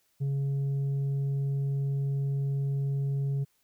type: tone with tanh clipping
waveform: triangle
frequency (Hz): 138.59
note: C#3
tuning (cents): 0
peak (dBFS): -27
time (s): 0.2-3.45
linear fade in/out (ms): 20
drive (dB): 8
effects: white hiss -71 dBFS RMS until 3.63 s